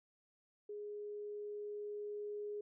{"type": "tone with level ramp", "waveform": "sine", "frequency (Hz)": 415.3, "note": "G#4", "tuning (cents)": 0, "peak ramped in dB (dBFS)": [-43, -40], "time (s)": [0.69, 2.61], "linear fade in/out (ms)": 5, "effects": []}